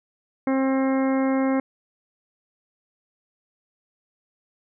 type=harmonic tone; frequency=266.4 Hz; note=C4; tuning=31 cents sharp; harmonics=1 / 2 / 3 / 4 / 5 / 6 / 7 / 8; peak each=-20 / -26 / -32 / -34 / -38 / -40 / -41 / -38 dBFS; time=0.47-1.6 s; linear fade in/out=2 ms; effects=none

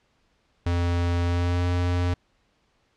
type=tone with pitch glide; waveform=square; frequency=86.8 to 88.57 Hz; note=F2 to F2; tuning=-10 to +25 cents; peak=-22 dBFS; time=0.66-2.14 s; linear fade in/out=5 ms; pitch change=+35 cents; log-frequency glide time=1.24-1.66 s; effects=pink hiss -67 dBFS RMS until 2.96 s + low-pass 5000 Hz 12 dB/octave

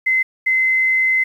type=tone pair in turn; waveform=sine; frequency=2055 / 2055 Hz; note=C7 / C7; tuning=-32 / -32 cents; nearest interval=unison; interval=0 cents; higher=neither; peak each=-13 dBFS; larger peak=neither; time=0.06-0.23 / 0.46-1.24 s; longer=second; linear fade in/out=10 ms; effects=8-bit

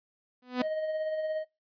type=tone with exponential growth; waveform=sawtooth; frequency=250 Hz; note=B3; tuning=21 cents sharp; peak=-19 dBFS; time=0.42-0.62 s; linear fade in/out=5 ms; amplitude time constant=42 ms
type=tone with tremolo; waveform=triangle; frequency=625 Hz; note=D#5; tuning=8 cents sharp; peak=-26 dBFS; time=0.59-1.45 s; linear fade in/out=50 ms; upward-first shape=sine; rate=17 Hz; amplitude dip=35%
effects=noise-tail reverb RT60 0.2 s tail -21 dB re dry + resampled to 11025 Hz

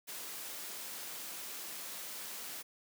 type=noise; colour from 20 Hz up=white; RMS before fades=-44 dBFS; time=0.07-2.63 s; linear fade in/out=20 ms; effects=high-pass 200 Hz 12 dB/octave

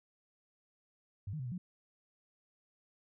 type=tone with pitch steps; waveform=sine; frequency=99.5 / 154.6 / 128.5 / 122.1 / 180.1 Hz; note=G2 / D#3 / C3 / B2 / F#3; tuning=+26 / -11 / -31 / -19 / -46 cents; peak=-37 dBFS; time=1.27-1.58 s; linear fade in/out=5 ms; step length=62 ms; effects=none

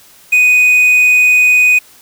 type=tone with quantisation; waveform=triangle; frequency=2489 Hz; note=D#7; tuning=in tune; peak=-4 dBFS; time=0.32-1.79 s; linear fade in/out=10 ms; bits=5; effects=white hiss -43 dBFS RMS until 2.01 s

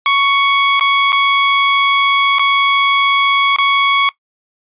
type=tone with dropouts; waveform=20% pulse; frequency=1113 Hz; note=C#6; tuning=7 cents sharp; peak=-5 dBFS; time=0.06-4.09 s; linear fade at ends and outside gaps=1 ms; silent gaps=0.796-0.809 / 1.121-1.128 / 2.385-2.394 / 3.562-3.585 s; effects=noise-tail reverb RT60 0.1 s tail -19 dB re dry + resampled to 8000 Hz

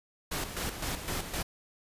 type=noise with tremolo; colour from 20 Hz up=pink; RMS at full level=-33 dBFS; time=0.31-1.43 s; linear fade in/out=10 ms; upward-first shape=square; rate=3.9 Hz; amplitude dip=60%; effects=resampled to 32000 Hz

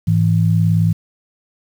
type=tone pair together; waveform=sine; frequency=105.9 / 164.52 Hz; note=G#2 / E3; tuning=+34 / -3 cents; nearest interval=minor sixth; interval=763 cents; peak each=-14 / -14 dBFS; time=0.07-0.93 s; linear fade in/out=10 ms; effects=7-bit

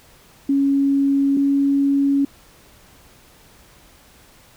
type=tone pair in turn; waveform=sine; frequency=277.2 / 278.8 Hz; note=C#4 / C#4; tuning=0 / +10 cents; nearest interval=unison; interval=10 cents; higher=second; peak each=-14 dBFS; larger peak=neither; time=0.49-1.37 / 1.37-2.25 s; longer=neither; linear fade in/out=5 ms; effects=pink hiss -50 dBFS RMS until 4.56 s

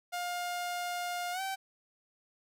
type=tone with pitch glide; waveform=sawtooth; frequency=708 to 772.1 Hz; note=F5 to G5; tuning=+23 to -26 cents; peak=-30 dBFS; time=0.12-1.56 s; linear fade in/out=20 ms; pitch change=+151 cents; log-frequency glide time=1.32-1.41 s; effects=none

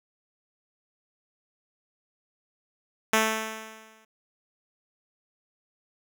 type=tone with exponential decay; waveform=5% pulse; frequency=220 Hz; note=A3; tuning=in tune; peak=-7 dBFS; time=3.13-4.05 s; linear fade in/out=5 ms; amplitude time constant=200 ms; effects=none

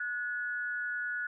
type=tone pair together; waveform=sine; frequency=1461.2 / 1712 Hz; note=F#6 / A6; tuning=-22 / -48 cents; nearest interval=minor third; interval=274 cents; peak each=-33 / -39 dBFS; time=0-1.27 s; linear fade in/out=5 ms; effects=none

